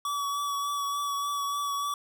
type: tone with vibrato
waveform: square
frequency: 1140 Hz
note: C#6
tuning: 48 cents sharp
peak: -29 dBFS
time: 0.05-1.94 s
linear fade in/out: 2 ms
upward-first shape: triangle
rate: 3.4 Hz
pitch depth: 22 cents each way
effects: none